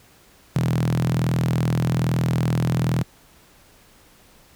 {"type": "tone with high-pass filter", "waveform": "sawtooth", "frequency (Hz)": 41.2, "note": "E1", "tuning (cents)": 0, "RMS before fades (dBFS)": -21, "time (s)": [0.55, 3.03], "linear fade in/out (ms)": 10, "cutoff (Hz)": 140, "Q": 9.8, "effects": ["pink hiss -53 dBFS RMS until 4.55 s"]}